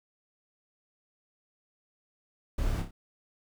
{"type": "noise with echo", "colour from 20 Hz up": "brown", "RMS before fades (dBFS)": -31, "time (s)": [2.58, 2.82], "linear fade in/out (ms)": 5, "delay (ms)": 30, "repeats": 3, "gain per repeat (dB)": -6, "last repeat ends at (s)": 2.91, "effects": []}